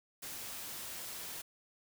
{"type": "noise", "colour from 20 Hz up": "white", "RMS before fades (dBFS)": -44, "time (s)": [0.22, 1.42], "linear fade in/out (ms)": 10, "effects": []}